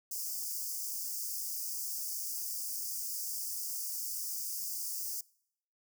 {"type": "high-pass noise", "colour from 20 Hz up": "white", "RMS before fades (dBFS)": -38, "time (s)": [0.11, 5.21], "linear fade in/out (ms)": 5, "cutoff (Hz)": 4800, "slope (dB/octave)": 96, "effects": ["noise-tail reverb RT60 0.7 s tail -24 dB re dry"]}